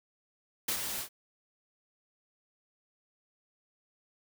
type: noise with ADSR envelope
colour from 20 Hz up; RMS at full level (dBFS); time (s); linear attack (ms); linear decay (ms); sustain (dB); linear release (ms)
white; -30; 0.68-1.09; 7; 84; -6; 95
effects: none